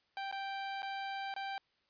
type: tone with dropouts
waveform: sawtooth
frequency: 784 Hz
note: G5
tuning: in tune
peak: -34 dBFS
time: 0.17-1.58 s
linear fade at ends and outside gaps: 1 ms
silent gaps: 0.314-0.325 / 0.821-0.829 / 1.34-1.363 s
effects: white hiss -75 dBFS RMS until 1.89 s + resampled to 11025 Hz